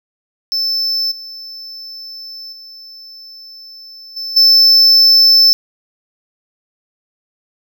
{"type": "tone with level steps", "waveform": "triangle", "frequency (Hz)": 5280, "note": "E8", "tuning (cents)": 2, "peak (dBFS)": [-13, -27, -32, -20, -4], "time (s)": [0.52, 5.53], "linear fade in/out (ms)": 0, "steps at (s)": [1.11, 2.52, 4.16, 4.36], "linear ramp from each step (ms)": 10, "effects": []}